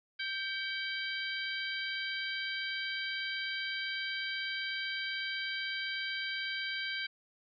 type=harmonic tone with a mistuned harmonic; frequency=784 Hz; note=G5; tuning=in tune; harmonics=2 / 3 / 4 / 5 / 6; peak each=-38 / -40 / -41 / -43 / -45 dBFS; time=0.19-7.07 s; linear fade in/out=10 ms; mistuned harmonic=3; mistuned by=-55 cents; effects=none